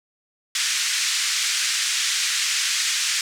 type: band-pass noise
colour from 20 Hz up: white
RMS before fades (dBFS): -23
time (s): 0.55-3.21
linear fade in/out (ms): 2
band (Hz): 1600 to 7400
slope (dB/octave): 24
effects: none